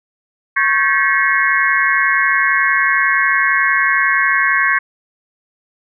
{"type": "tone cluster", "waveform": "sine", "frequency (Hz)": [1101, 1569, 1720, 1915, 2172], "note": ["C#6", "G6", "A6", "A#6", "C#7"], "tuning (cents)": [-12, 1, -40, 46, -36], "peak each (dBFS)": -18, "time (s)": [0.56, 4.79], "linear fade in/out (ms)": 10, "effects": []}